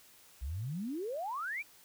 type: exponential sweep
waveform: sine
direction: up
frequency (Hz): 59.1 to 2480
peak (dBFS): -35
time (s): 0.41-1.63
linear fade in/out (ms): 20
effects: white hiss -60 dBFS RMS until 1.84 s